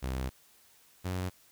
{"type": "tone pair in turn", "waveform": "sawtooth", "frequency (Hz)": [64.9, 91.78], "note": ["C2", "F#2"], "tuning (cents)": [-13, -14], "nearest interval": "tritone", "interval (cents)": 599, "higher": "second", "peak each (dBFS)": -28, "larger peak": "neither", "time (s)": [[0.02, 0.3], [1.04, 1.3]], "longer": "first", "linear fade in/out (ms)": 20, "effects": ["white hiss -62 dBFS RMS until 1.51 s"]}